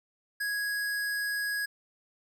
square tone, 1661.2 Hz, G#6, in tune, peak -30 dBFS, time 0.4-1.66 s, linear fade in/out 10 ms, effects none

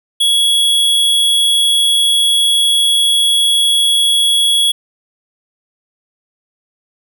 square tone, 3347 Hz, G#7, 13 cents sharp, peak -10 dBFS, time 0.2-4.72 s, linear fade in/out 10 ms, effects none

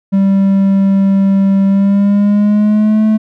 triangle tone with pitch glide, 195.3 to 216.7 Hz, G3 to A3, -6 to -26 cents, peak -5 dBFS, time 0.12-3.18 s, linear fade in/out 20 ms, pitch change +180 cents, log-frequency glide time 1.66-3.05 s, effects none

